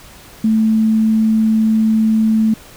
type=tone; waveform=sine; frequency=220 Hz; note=A3; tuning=in tune; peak=-10 dBFS; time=0.44-2.54 s; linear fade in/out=5 ms; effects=pink hiss -40 dBFS RMS until 2.76 s